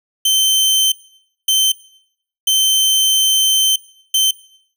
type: tone bursts at uneven times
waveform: sawtooth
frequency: 3095 Hz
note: G7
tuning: 23 cents flat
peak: -8 dBFS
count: 4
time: 0.25-0.92 / 1.48-1.72 / 2.47-3.76 / 4.14-4.31 s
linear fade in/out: 5 ms
effects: noise-tail reverb RT60 0.7 s tail -20 dB re dry